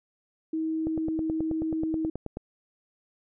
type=tone; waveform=sine; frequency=318.9 Hz; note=D#4; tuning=43 cents sharp; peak=-26 dBFS; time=0.53-2.1 s; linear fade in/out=5 ms
type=click train; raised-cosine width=2 ms; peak=-20 dBFS; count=15; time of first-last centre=0.87-2.371 s; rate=9.33 Hz
effects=none

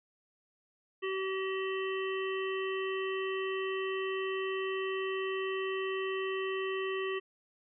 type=harmonic tone; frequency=382.3 Hz; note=G4; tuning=43 cents flat; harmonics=1 / 3 / 5 / 7 / 8; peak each=-33 / -41 / -41 / -43 / -46 dBFS; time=1.02-7.2 s; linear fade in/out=20 ms; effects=none

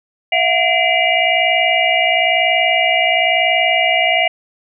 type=tone cluster; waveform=sine; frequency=661 / 722 / 2048 / 2332 / 2853 Hz; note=E5 / F#5 / C7 / D7 / F7; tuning=+5 / -43 / -38 / -13 / +36 cents; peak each=-18 dBFS; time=0.32-4.28 s; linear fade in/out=5 ms; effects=none

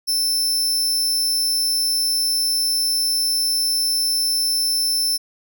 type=tone; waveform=sawtooth; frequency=5320 Hz; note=E8; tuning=15 cents sharp; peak=-15 dBFS; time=0.07-5.18 s; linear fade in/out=20 ms; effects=none

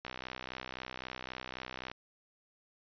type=click train; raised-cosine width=0.3 ms; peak=-24 dBFS; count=120; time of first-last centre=0.05-1.915 s; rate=63.8 Hz; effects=resampled to 11025 Hz

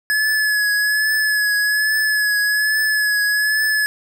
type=tone with vibrato; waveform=square; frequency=1703 Hz; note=G#6; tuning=43 cents sharp; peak=-16 dBFS; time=0.1-3.86 s; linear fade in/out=0 ms; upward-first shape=triangle; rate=1.2 Hz; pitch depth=36 cents each way; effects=none

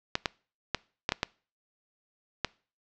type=clicks; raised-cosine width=0.2 ms; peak=-8 dBFS; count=7; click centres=0.154 / 0.258 / 0.747 / 1.091 / 1.121 / 1.231 / 2.447 s; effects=noise-tail reverb RT60 0.4 s tail -24 dB re dry + low-pass 5000 Hz 12 dB/octave

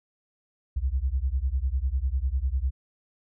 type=beating tone pair; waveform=sine; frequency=61.1 / 71.1 Hz; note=B1 / C#2; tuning=-18 / +45 cents; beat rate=10 Hz; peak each=-26 / -27 dBFS; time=0.76-2.71 s; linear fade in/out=10 ms; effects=none

